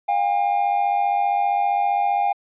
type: tone pair together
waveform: triangle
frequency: 709.8 / 805 Hz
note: F5 / G5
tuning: +28 / +46 cents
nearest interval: major second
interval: 218 cents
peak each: -21 / -17 dBFS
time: 0.08-2.33 s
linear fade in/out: 10 ms
effects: resampled to 8000 Hz